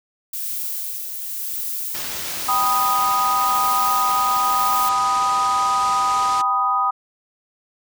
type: noise with tremolo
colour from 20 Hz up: violet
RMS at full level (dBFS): -26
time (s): 0.33-4.89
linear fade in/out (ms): 5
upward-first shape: sine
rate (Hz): 0.94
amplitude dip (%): 35
type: low-pass noise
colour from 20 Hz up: white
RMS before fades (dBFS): -32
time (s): 1.94-6.42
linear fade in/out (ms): 10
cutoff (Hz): 7500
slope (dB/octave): 24
type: chord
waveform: sine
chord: G augmented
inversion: none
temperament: equal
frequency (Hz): 784 / 987.8 / 1244.5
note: G5 / B5 / D#6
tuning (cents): 0 / 0 / 0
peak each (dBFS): -24 / -23 / -18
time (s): 2.48-6.91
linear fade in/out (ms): 10
effects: none